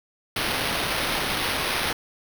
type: noise with sample-and-hold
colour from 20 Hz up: violet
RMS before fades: -26 dBFS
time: 0.36-1.93 s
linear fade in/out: 5 ms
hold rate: 7350 Hz
effects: none